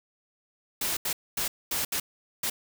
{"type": "noise bursts at uneven times", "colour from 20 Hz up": "white", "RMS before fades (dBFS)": -29, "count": 6, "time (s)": [[0.81, 0.97], [1.05, 1.13], [1.37, 1.48], [1.71, 1.85], [1.92, 2], [2.43, 2.5]], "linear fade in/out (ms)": 5, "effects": []}